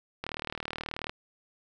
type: click train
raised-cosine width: 0.3 ms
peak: -18 dBFS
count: 34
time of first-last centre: 0.24-1.095 s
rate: 38.6 Hz
effects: none